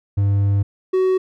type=tone pair in turn; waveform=triangle; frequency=100 / 374.3 Hz; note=G2 / F#4; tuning=+35 / +20 cents; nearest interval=octave + major seventh; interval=2285 cents; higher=second; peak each=-12 dBFS; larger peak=neither; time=0.17-0.63 / 0.93-1.18 s; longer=first; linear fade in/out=10 ms; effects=none